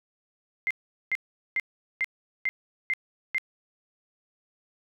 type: tone bursts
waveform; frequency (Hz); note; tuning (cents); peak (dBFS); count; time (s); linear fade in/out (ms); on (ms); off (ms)
sine; 2093; C7; 0; -23; 7; 0.67-3.382; 0; 36; 410
effects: none